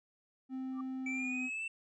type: tone with pitch glide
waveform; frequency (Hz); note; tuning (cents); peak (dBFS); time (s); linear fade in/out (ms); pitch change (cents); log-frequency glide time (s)
triangle; 261.2 to 255.4; C4 to C4; -3 to -42; -35; 0.49-1.5; 50; -39; 1.14-1.29
type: tone with exponential growth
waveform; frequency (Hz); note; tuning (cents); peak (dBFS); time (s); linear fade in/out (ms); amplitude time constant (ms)
sine; 1177; D6; +3; -40; 0.71-0.81; 5; 21
type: linear sweep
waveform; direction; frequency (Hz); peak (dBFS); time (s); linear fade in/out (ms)
triangle; up; 2308 to 2685; -35; 1.06-1.68; 5
effects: resampled to 22050 Hz